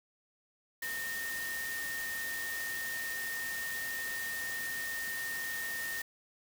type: tone in noise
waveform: sine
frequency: 1834 Hz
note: A#6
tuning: 29 cents flat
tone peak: -36 dBFS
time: 0.82-6.02 s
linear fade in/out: 5 ms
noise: white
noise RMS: -42 dBFS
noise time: 0.82-6.02 s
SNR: +3 dB
effects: none